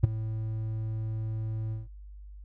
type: tone with ADSR envelope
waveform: triangle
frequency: 110 Hz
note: A2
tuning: in tune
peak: -11 dBFS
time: 0.03-1.88 s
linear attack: 11 ms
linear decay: 14 ms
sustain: -17 dB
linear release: 160 ms
effects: added 50 Hz sine -43 dBFS peak until 2.44 s